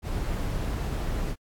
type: noise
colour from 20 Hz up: brown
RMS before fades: -29 dBFS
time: 0.02-1.36 s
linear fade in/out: 50 ms
effects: AAC 64 kbps